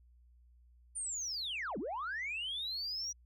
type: linear two-way sweep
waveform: sine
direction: down then up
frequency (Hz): 9220 to 176.4 to 5850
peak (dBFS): -35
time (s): 0.95-3.13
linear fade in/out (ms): 20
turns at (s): 1.78
effects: tanh soft clip ceiling -33 dBFS + added 60 Hz sine -60 dBFS peak until 3.25 s